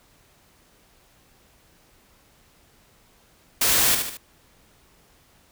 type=noise with echo; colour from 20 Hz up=white; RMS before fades=-20 dBFS; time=3.61-3.95 s; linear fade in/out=5 ms; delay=74 ms; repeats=3; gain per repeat=-6 dB; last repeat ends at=4.172 s; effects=pink hiss -58 dBFS RMS until 5.51 s